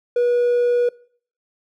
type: tone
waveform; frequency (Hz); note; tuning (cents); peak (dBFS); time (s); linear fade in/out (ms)
triangle; 484.4; B4; -34; -12; 0.16-0.89; 5
effects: noise-tail reverb RT60 0.5 s tail -23 dB re dry + tanh soft clip ceiling -9 dBFS